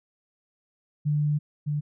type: tone pair in turn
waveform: sine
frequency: 148.5 / 147.96 Hz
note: D3 / D3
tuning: +20 / +13 cents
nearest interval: unison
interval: 7 cents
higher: first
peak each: -21 / -24 dBFS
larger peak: first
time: 1.05-1.39 / 1.66-1.81 s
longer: first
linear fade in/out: 20 ms
effects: none